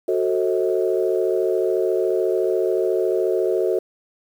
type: chord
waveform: sine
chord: F# diminished seventh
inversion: none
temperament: just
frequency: 370 / 444 / 532.8 / 639.4 Hz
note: F#4 / A4 / C5 / Eb5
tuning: 0 / +16 / +31 / +47 cents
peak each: -20 / -22 / -26 / -26 dBFS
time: 0.08-3.79 s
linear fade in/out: 5 ms
effects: tanh soft clip ceiling -7 dBFS + 8-bit